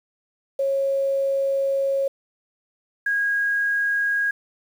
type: tone pair in turn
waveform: sine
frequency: 547 / 1639.1 Hz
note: C#5 / G#6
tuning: -23 / -23 cents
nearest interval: octave + perfect fifth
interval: 1900 cents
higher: second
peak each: -19 dBFS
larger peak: neither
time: 0.59-2.08 / 3.06-4.31 s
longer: first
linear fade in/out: 5 ms
effects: 8-bit